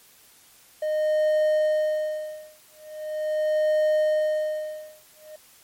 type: tone with tremolo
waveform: triangle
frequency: 615 Hz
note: D#5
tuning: 20 cents flat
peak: -16 dBFS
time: 0.82-5.36 s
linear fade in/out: 5 ms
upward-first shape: sine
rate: 0.41 Hz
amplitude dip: 100%
effects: white hiss -54 dBFS RMS until 5.63 s + MP3 64 kbps